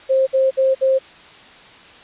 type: tone bursts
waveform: sine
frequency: 530 Hz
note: C5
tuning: 22 cents sharp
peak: -12 dBFS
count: 4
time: 0.09-0.99 s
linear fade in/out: 20 ms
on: 180 ms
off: 60 ms
effects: white hiss -43 dBFS RMS until 2.03 s + resampled to 8000 Hz